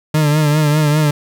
40% pulse tone with vibrato, 150.9 Hz, D3, 47 cents sharp, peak -10 dBFS, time 0.14-1.11 s, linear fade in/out 5 ms, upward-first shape triangle, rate 5 Hz, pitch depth 65 cents each way, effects 8-bit

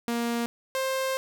sawtooth tone pair in turn, 235.2 / 528 Hz, A#3 / C5, +16 / +16 cents, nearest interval octave + major second, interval 1400 cents, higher second, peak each -22 dBFS, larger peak neither, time 0.08-0.46 / 0.75-1.17 s, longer second, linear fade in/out 0 ms, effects none

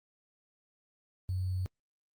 sine tone with sample-and-hold, 92.5 Hz, F#2, in tune, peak -30 dBFS, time 1.29-1.66 s, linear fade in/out 0 ms, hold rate 4410 Hz, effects Opus 24 kbps

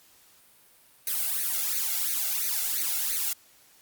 blue noise with flanger, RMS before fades -28 dBFS, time 1.07-3.33 s, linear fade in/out 2 ms, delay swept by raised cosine 0.47 to 1.47 ms, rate 2.9 Hz, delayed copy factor +1, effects white hiss -58 dBFS RMS until 3.81 s + Opus 48 kbps

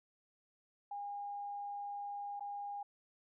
sine tone with dropouts, 812 Hz, G#5, 39 cents flat, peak -40 dBFS, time 0.91-2.83 s, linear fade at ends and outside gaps 5 ms, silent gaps 2.396-2.406 s, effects none

